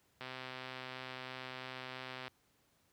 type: click train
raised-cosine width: 0.3 ms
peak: -28 dBFS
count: 268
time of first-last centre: 0.21-2.28 s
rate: 129 Hz
effects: pink hiss -73 dBFS RMS until 2.92 s + high-pass 60 Hz 12 dB/octave